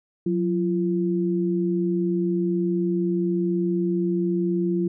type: tone pair together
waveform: sine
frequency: 181.5 / 342.6 Hz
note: F#3 / F4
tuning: -33 / -33 cents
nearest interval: major seventh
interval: 1100 cents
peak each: -23 dBFS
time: 0.26-4.88 s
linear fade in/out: 5 ms
effects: none